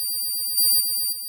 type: tone with level steps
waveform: 5% pulse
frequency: 4727 Hz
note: D8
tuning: 10 cents sharp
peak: -17 / -9 / -15 / -23 dBFS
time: 0-1.28 s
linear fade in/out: 0 ms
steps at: 0.57 / 0.8 / 1.12 s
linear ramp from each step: 10 ms
effects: none